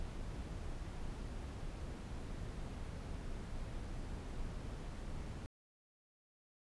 brown noise, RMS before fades -44 dBFS, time 0-5.46 s, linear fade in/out 0 ms, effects resampled to 24000 Hz

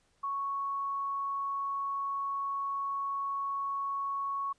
sine tone, 1108.7 Hz, C#6, in tune, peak -31 dBFS, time 0.23-4.53 s, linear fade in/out 10 ms, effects pink hiss -71 dBFS RMS until 4.58 s + resampled to 22050 Hz

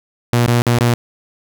sawtooth tone with dropouts, 119.7 Hz, A#2, 46 cents sharp, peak -7 dBFS, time 0.33-0.94 s, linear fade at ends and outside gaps 0 ms, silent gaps 0.462-0.478 / 0.62-0.667 / 0.786-0.809 s, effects none

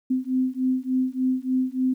sine beating tone pair, 256.1 / 259.5 Hz, C4 / C4, -37 / -14 cents, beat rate 3.4 Hz, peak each -24 dBFS, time 0.1-1.94 s, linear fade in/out 10 ms, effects 10-bit

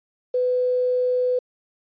sine tone with quantisation, 500 Hz, B4, 21 cents sharp, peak -18 dBFS, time 0.34-1.39 s, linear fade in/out 5 ms, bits 8, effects resampled to 11025 Hz

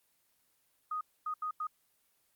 sine tone bursts at uneven times, 1244.5 Hz, D#6, in tune, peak -33 dBFS, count 4, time 0.91-1.01 / 1.26-1.34 / 1.42-1.51 / 1.6-1.67 s, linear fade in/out 5 ms, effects white hiss -73 dBFS RMS until 2.35 s + Opus 24 kbps

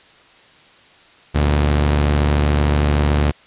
sawtooth tone pair together, 73.42 / 118.98 Hz, D2 / A#2, 0 / +36 cents, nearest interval minor sixth, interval 836 cents, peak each -10 / -20 dBFS, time 1.34-3.32 s, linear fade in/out 20 ms, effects white hiss -48 dBFS RMS until 3.46 s + resampled to 8000 Hz

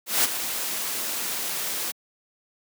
white noise with ADSR envelope, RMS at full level -19 dBFS, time 0.06-1.92 s, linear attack 180 ms, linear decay 22 ms, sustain -10 dB, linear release 11 ms, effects high-pass 200 Hz 12 dB/octave

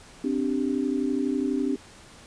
sine chord, C suspended second, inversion none, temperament equal, 261.6 / 293.7 / 392 Hz, C4 / D4 / G4, 0 / 0 / 0 cents, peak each -26 / -27 / -31 dBFS, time 0.24-1.76 s, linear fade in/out 5 ms, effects pink hiss -49 dBFS RMS until 2.26 s + resampled to 22050 Hz

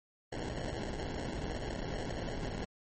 pink noise with sample-and-hold, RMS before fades -38 dBFS, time 0.32-2.65 s, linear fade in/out 5 ms, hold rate 1225 Hz, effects MP3 32 kbps

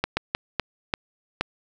slowing click train, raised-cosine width 0.3 ms, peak -6 dBFS, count 6, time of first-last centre 0.04-1.41 s, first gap 130 ms, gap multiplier 1.38, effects none

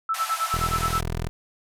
sine tone with tremolo, 1318.5 Hz, E6, in tune, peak -20 dBFS, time 0.09-1 s, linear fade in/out 2 ms, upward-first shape sine, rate 9.5 Hz, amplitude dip 100%
pink band-pass noise, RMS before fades -33 dBFS, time 0.14-1.01 s, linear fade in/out 5 ms, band 630 to 14000 Hz, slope 96 dB/octave
15% pulse tone, 41.2 Hz, E1, in tune, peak -20 dBFS, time 0.54-1.29 s, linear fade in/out 0 ms
effects none

